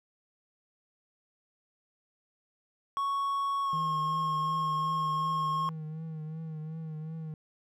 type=tone with pitch glide; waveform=triangle; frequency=1110 to 1081.5 Hz; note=C#6 to C#6; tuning=+2 to -43 cents; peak=-26 dBFS; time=2.97-5.69 s; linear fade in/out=0 ms; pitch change=-45 cents; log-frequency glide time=3.63-3.77 s
type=tone with vibrato; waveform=triangle; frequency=158.1 Hz; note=D#3; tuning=28 cents sharp; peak=-34 dBFS; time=3.73-7.34 s; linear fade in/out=2 ms; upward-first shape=triangle; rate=2.7 Hz; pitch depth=52 cents each way
effects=none